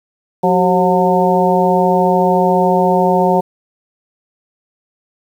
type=harmonic tone with a mistuned harmonic; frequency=180.7 Hz; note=F#3; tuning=41 cents flat; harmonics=1 / 2 / 3 / 4 / 5; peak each=-16 / -16 / -16 / -16 / -16 dBFS; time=0.43-3.41 s; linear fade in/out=10 ms; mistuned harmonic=2; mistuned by=+78 cents; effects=7-bit

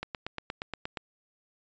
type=click train; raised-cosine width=0.3 ms; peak=-18 dBFS; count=9; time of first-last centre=0.03-0.972 s; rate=8.49 Hz; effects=resampled to 16000 Hz

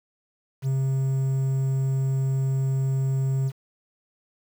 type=tone with quantisation; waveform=triangle; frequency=134 Hz; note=C3; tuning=42 cents sharp; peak=-19 dBFS; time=0.62-3.52 s; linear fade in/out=50 ms; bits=8; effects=none

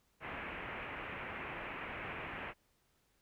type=low-pass noise; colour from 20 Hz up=white; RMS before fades=-44 dBFS; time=0.2-2.54 s; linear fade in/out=50 ms; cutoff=2600 Hz; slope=48 dB/octave; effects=pink hiss -75 dBFS RMS until 3.21 s

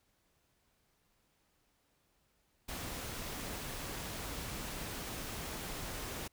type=noise; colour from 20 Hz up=pink; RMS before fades=-42 dBFS; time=2.68-6.28 s; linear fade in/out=10 ms; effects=pink hiss -75 dBFS RMS until 6.32 s

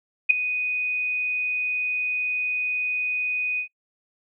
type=tone with ADSR envelope; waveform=sine; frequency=2489 Hz; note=D#7; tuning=in tune; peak=-8 dBFS; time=0.29-3.68 s; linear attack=16 ms; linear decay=4 ms; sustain=-15 dB; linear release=92 ms; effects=noise-tail reverb RT60 0.1 s tail -23 dB re dry

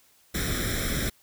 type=noise with comb filter; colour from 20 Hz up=pink; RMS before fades=-28 dBFS; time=0.34-1.1 s; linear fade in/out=10 ms; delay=0.54 ms; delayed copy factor=+0.9; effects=white hiss -61 dBFS RMS until 1.22 s

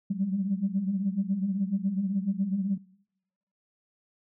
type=tone cluster; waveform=sine; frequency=186.4 / 195.5 / 202.8 Hz; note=F#3 / G3 / G#3; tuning=+13 / -4 / -41 cents; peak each=-30 dBFS; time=0.1-2.78 s; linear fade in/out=10 ms; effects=noise-tail reverb RT60 0.9 s tail -25 dB re dry + tanh soft clip ceiling -16 dBFS

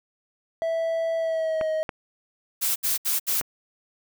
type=tone with pitch glide; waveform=triangle; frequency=657 to 629.5 Hz; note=E5 to D#5; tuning=-6 to +20 cents; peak=-21 dBFS; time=0.62-1.83 s; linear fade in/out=0 ms; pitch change=-74 cents; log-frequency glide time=1.17-1.68 s
type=clicks; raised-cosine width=0.5 ms; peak=-15 dBFS; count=3; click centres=1.612 / 1.892 / 3.412 s
type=noise bursts; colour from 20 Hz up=blue; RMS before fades=-24 dBFS; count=4; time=2.61-3.417 s; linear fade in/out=20 ms; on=150 ms; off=69 ms
effects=none

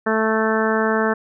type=harmonic tone; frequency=220 Hz; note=A3; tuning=in tune; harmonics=1 / 2 / 3 / 4 / 5 / 6 / 7 / 8; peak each=-22 / -21 / -25 / -27 / -27 / -27 / -26 / -27 dBFS; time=0.06-1.14 s; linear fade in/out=10 ms; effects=none

